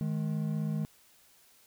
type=tone pair together; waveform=triangle; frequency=155.9 / 211.7 Hz; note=D#3 / G#3; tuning=+4 / +33 cents; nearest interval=perfect fourth; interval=529 cents; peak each=-29 / -32 dBFS; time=0.01-0.85 s; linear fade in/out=0 ms; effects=white hiss -62 dBFS RMS until 1.66 s